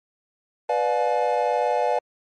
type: chord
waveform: triangle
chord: B diminished seventh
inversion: none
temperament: just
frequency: 493.9 / 592.7 / 711.2 / 853.4 Hz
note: B4 / D5 / F5 / Ab5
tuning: 0 / +16 / +31 / +47 cents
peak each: -23 dBFS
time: 0.69-1.99 s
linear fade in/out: 5 ms
effects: MP3 48 kbps